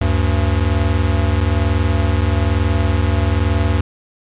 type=tone pair together; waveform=square; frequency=75.1 / 96.2 Hz; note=D2 / G2; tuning=+39 / -32 cents; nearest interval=major third; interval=429 cents; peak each=-17 dBFS; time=0.01-3.81 s; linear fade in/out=5 ms; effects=resampled to 8000 Hz + 8-bit